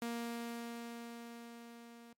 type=tone with level ramp; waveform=sawtooth; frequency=234.4 Hz; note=A#3; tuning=10 cents sharp; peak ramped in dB=-33 to -50 dBFS; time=0.02-2.13 s; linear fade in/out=2 ms; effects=noise-tail reverb RT60 0.1 s tail -23 dB re dry + MP3 64 kbps